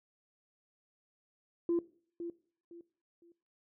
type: tone with echo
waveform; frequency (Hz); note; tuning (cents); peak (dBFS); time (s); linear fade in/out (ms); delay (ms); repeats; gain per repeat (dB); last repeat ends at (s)
sine; 341.5; F4; -39; -26; 1.69-1.79; 2; 510; 3; -11; 3.32
effects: noise-tail reverb RT60 0.5 s tail -19 dB re dry + tanh soft clip ceiling -24 dBFS